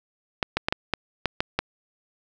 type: clicks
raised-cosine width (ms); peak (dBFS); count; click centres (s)
0.3; -6; 8; 0.428 / 0.57 / 0.685 / 0.725 / 0.937 / 1.257 / 1.405 / 1.59
effects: none